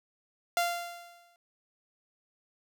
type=tone with exponential decay; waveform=sawtooth; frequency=693 Hz; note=F5; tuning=14 cents flat; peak=-20 dBFS; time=0.57-1.36 s; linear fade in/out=1 ms; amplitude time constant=170 ms; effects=none